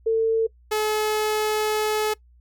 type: tone pair in turn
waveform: sine / sawtooth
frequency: 448.7 / 428.3 Hz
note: A4 / A4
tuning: +34 / -47 cents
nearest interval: minor second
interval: 81 cents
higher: first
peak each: -17 dBFS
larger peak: neither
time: 0.06-0.47 / 0.71-2.14 s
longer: second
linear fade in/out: 10 ms
effects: noise-tail reverb RT60 0.1 s tail -22 dB re dry + added 60 Hz sine -51 dBFS peak until 2.4 s